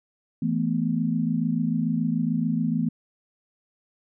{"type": "chord", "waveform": "sine", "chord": "E suspended fourth", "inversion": "none", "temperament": "equal", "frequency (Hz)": [164.81, 220, 246.9], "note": ["E3", "A3", "B3"], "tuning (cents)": [0, 0, 0], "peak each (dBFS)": -26, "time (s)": [0.42, 2.89], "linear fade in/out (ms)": 5, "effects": []}